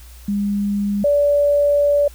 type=tone pair in turn; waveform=sine; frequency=202.8 / 577.8 Hz; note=G#3 / D5; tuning=-41 / -28 cents; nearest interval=octave + tritone; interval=1813 cents; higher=second; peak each=-17 / -12 dBFS; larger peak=second; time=0.28-1.04 / 1.04-2.08 s; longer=second; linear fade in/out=5 ms; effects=added 60 Hz sine -38 dBFS peak until 2.14 s + white hiss -47 dBFS RMS until 2.14 s